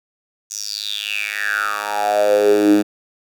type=tone with high-pass filter sweep; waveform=10% pulse; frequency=103.83 Hz; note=G#2; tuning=in tune; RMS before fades=-18 dBFS; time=0.5-2.83 s; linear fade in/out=20 ms; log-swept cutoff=6400 to 260 Hz; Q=8; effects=none